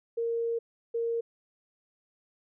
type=tone bursts at uneven times; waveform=sine; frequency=463.6 Hz; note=A#4; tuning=10 cents flat; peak=-27 dBFS; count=2; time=0.17-0.59 / 0.94-1.21 s; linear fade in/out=10 ms; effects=none